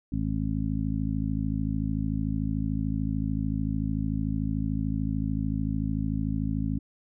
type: harmonic tone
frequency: 53.5 Hz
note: A1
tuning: 48 cents flat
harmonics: 1 / 2 / 3 / 4 / 5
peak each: -32 / -32 / -32 / -32 / -32 dBFS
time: 0.12-6.79 s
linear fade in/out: 5 ms
effects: none